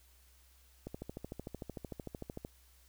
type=click train; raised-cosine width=2 ms; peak=-28 dBFS; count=22; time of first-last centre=0.87-2.449 s; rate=13.3 Hz; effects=added 63 Hz sine -63 dBFS peak until 2.88 s + white hiss -67 dBFS RMS until 2.88 s